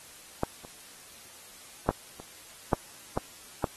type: clicks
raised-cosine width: 1 ms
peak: -13 / -30 / -8 / -30 / -9 / -14 / -12 dBFS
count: 7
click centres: 0.434 / 0.649 / 1.89 / 2.2 / 2.732 / 3.175 / 3.642 s
effects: white hiss -50 dBFS RMS until 3.76 s + AAC 32 kbps